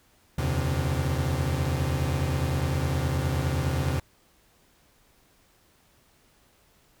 40% pulse tone cluster, 80 / 89.7 / 130.5 / 145.1 Hz, D#2 / F2 / C3 / D3, +49 / +47 / -4 / -21 cents, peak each -28 / -32 / -27 / -32 dBFS, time 0.38-4 s, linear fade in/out 5 ms, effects pink hiss -62 dBFS RMS until 7 s

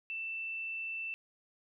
sine tone, 2665 Hz, E7, 18 cents sharp, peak -36 dBFS, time 0.1-1.14 s, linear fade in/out 0 ms, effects none

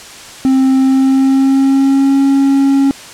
triangle tone with pitch glide, 264.2 to 274.5 Hz, C4 to C#4, +17 to -17 cents, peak -5 dBFS, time 0.45-2.91 s, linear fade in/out 0 ms, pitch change +66 cents, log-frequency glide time 0.75-2.21 s, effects white hiss -32 dBFS RMS until 3.13 s + low-pass 8000 Hz 12 dB/octave

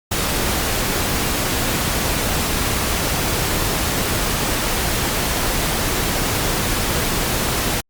pink noise, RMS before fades -20 dBFS, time 0.11-7.81 s, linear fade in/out 10 ms, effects Opus 48 kbps

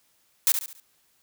blue noise with echo, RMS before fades -19 dBFS, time 0.47-0.52 s, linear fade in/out 0 ms, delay 70 ms, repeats 4, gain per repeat -8 dB, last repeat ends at 0.8 s, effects white hiss -66 dBFS RMS until 1.22 s

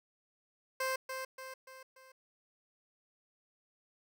15% pulse tone with echo, 523.3 Hz, C5, in tune, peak -26 dBFS, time 0.8-0.96 s, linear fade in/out 5 ms, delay 290 ms, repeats 4, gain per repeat -6 dB, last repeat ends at 2.12 s, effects none

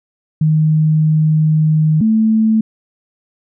sine tone pair in turn, 155.56 / 220 Hz, D#3 / A3, 0 / 0 cents, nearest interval tritone, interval 600 cents, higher second, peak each -9 dBFS, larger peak neither, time 0.41-2.01 / 2.01-2.61 s, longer first, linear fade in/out 5 ms, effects none

